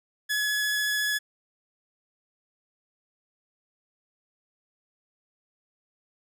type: tone with vibrato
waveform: sawtooth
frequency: 1697 Hz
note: G#6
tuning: 37 cents sharp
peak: -21 dBFS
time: 0.29-1.19 s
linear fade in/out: 20 ms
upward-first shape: sine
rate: 14 Hz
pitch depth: 9 cents each way
effects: none